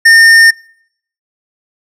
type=tone with hard clipping; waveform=triangle; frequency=1820 Hz; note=A#6; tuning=42 cents flat; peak=-3 dBFS; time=0.05-0.51 s; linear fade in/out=10 ms; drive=13 dB; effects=noise-tail reverb RT60 0.7 s tail -26 dB re dry